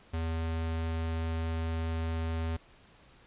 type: tone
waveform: square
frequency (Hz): 81.6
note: E2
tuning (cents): -17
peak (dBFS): -31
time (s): 0.13-2.57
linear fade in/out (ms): 10
effects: pink hiss -59 dBFS RMS until 3.26 s + resampled to 8000 Hz